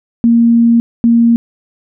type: tone bursts at uneven times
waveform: sine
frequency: 233.1 Hz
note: A#3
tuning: in tune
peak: -5 dBFS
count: 2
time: 0.24-0.8 / 1.04-1.36 s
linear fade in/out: 0 ms
effects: none